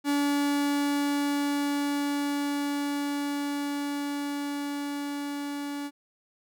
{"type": "tone with level ramp", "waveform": "45% pulse", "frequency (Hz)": 286.5, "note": "D4", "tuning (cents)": -43, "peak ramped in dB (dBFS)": [-23, -32], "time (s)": [0.04, 5.91], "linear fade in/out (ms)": 50, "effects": []}